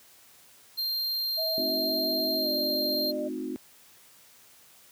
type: tone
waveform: square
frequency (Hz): 4186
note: C8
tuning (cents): 0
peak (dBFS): -28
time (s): 0.77-3.12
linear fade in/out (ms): 20
type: tone with pitch glide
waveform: sine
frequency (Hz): 642 to 602.5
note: E5 to D5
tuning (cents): -46 to +44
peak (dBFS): -31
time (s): 1.37-3.29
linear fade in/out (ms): 20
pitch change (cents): -110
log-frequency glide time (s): 2.34-2.51
type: chord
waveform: sine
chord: A diminished seventh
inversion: none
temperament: equal with one note detuned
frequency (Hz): 220 / 261.6 / 311.1 / 361.5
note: A3 / C4 / Eb4 / Gb4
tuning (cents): 0 / 0 / 0 / -40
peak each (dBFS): -41 / -35 / -36 / -37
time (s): 1.58-3.56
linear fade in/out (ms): 0
effects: white hiss -56 dBFS RMS until 4.91 s + high-pass 60 Hz 12 dB/octave